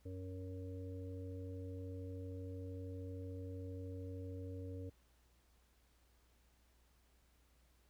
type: harmonic tone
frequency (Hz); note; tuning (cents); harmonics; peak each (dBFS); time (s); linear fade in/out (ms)
93; F#2; +9; 1 / 3 / 5 / 6; -45 / -51 / -52 / -59; 0.05-4.9; 10
effects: added 60 Hz sine -70 dBFS peak until 7.89 s + pink hiss -75 dBFS RMS until 7.89 s